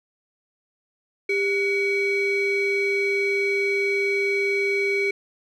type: ring-modulated tone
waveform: triangle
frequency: 932.3 Hz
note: A#5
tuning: in tune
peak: -15 dBFS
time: 1.29-5.11 s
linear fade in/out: 5 ms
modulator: 1330 Hz
effects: none